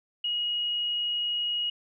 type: tone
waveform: sine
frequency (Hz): 2892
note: F#7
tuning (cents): -40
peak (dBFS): -26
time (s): 0.24-1.7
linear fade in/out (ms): 5
effects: none